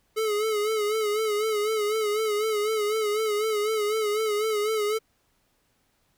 square tone with vibrato, 427.4 Hz, G#4, 50 cents sharp, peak -24 dBFS, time 0.16-4.99 s, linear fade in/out 20 ms, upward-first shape sine, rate 4 Hz, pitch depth 63 cents each way, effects pink hiss -69 dBFS RMS until 6.17 s

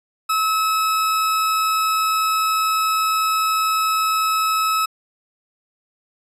40% pulse tone, 1293 Hz, E6, 34 cents flat, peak -16 dBFS, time 0.29-4.86 s, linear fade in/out 10 ms, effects resampled to 32000 Hz

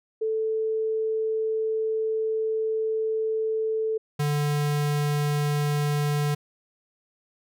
sine / square tone pair in turn, 440 / 146.83 Hz, A4 / D3, 0 / 0 cents, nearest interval octave + perfect fifth, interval 1900 cents, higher first, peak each -23 dBFS, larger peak neither, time 0.21-3.98 / 4.19-6.35 s, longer first, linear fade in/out 10 ms, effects none

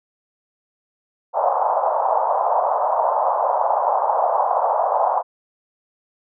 white band-pass noise, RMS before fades -19 dBFS, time 1.33-5.23 s, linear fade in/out 50 ms, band 570 to 1000 Hz, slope 48 dB/octave, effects none

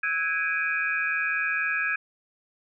sine tone cluster, 1308 / 1505 / 1649 / 2322 / 2488 Hz, E6 / F#6 / G#6 / D7 / D#7, -14 / +29 / -13 / -20 / -1 cents, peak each -35 / -35 / -26 / -35 / -30 dBFS, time 0.03-1.96 s, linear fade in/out 5 ms, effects none

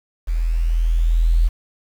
sine tone with level ramp, 41.36 Hz, E1, 7 cents sharp, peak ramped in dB -17 to -11 dBFS, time 0.27-1.49 s, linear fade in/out 20 ms, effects 7-bit

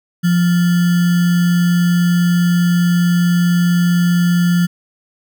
sine tone with sample-and-hold, 174.8 Hz, F3, 2 cents sharp, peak -10 dBFS, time 0.23-4.67 s, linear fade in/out 20 ms, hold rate 1575 Hz, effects none

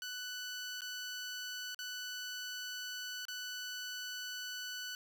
15% pulse tone with dropouts, 1490 Hz, F#6, 12 cents sharp, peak -34 dBFS, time 0.02-4.95 s, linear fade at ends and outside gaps 1 ms, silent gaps 0.808-0.818 / 1.746-1.79 / 3.253-3.283 s, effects none

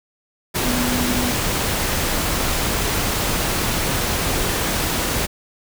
sine tone in noise, 246.9 Hz, B3, in tune, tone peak -22 dBFS, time 0.64-1.32 s, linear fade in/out 20 ms, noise pink, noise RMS -21 dBFS, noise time 0.54-5.27 s, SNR -4 dB, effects none

